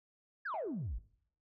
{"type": "exponential sweep", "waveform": "sine", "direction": "down", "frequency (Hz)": [1760, 43], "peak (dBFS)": -35, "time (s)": [0.45, 0.99], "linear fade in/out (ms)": 10}
{"type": "tone with exponential decay", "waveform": "sine", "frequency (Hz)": 643, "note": "E5", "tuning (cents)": -43, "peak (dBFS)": -37, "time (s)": [0.54, 0.89], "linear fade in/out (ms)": 1, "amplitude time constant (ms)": 76}
{"effects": ["noise-tail reverb RT60 0.6 s tail -19 dB re dry", "tanh soft clip ceiling -32 dBFS"]}